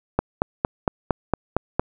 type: click train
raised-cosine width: 1 ms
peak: -4 dBFS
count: 8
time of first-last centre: 0.19-1.796 s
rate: 4.36 Hz
effects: none